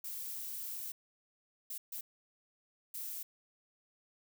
violet noise bursts at uneven times, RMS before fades -42 dBFS, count 4, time 0.04-0.92 / 1.7-1.78 / 1.92-2.01 / 2.94-3.23 s, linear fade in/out 5 ms, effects none

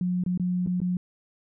sine tone with dropouts, 180 Hz, F#3, 47 cents flat, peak -23 dBFS, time 0.01-0.97 s, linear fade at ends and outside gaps 2 ms, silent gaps 0.238-0.262 / 0.376-0.397 / 0.663-0.672 / 0.803-0.816 s, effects none

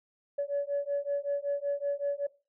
sine beating tone pair, 566 / 571.3 Hz, C#5 / D5, +36 / -48 cents, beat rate 5.3 Hz, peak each -31 dBFS, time 0.38-2.27 s, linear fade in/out 10 ms, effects noise-tail reverb RT60 0.3 s tail -19 dB re dry + tanh soft clip ceiling -23 dBFS

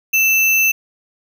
sine tone with sample-and-hold, 2651 Hz, E7, 9 cents sharp, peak -11 dBFS, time 0.13-0.72 s, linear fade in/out 10 ms, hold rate 8820 Hz, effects none

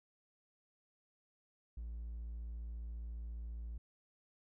triangle tone, 57.3 Hz, A#1, 29 cents flat, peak -39 dBFS, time 1.77-3.78 s, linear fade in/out 5 ms, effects tanh soft clip ceiling -35 dBFS

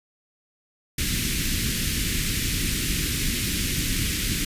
pink band-stop noise, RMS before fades -25 dBFS, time 0.98-4.45 s, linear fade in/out 5 ms, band 310 to 1900 Hz, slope 24 dB/octave, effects resampled to 32000 Hz

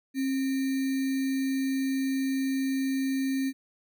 sine tone with sample-and-hold, 267.7 Hz, C4, 40 cents sharp, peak -25 dBFS, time 0.14-3.53 s, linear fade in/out 50 ms, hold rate 2100 Hz, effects none

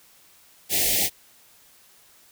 white band-stop noise, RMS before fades -22 dBFS, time 0.69-1.1 s, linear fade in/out 50 ms, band 820 to 1800 Hz, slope 96 dB/octave, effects white hiss -55 dBFS RMS until 2.31 s

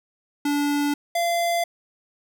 square tone pair in turn, 289.2 / 686.2 Hz, D4 / F5, -27 / -31 cents, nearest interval octave + minor third, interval 1496 cents, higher second, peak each -21 dBFS, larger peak neither, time 0.45-0.94 / 1.15-1.64 s, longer neither, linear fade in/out 5 ms, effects none

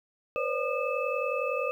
sine tone cluster, 492.4 / 532 / 583 / 1212 / 2607 Hz, B4 / C5 / D5 / D#6 / E7, -5 / +29 / -13 / -46 / -20 cents, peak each -33 / -32 / -34 / -34 / -35 dBFS, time 0.36-1.71 s, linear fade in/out 0 ms, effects 10-bit

